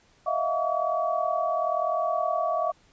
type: tone cluster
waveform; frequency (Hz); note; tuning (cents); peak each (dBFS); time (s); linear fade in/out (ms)
sine; 630 / 669 / 710 / 1138; D#5 / E5 / F5 / C#6; +21 / +25 / +28 / +45; -29; 0.26-2.72; 10
effects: pink hiss -61 dBFS RMS until 2.92 s + resampled to 16000 Hz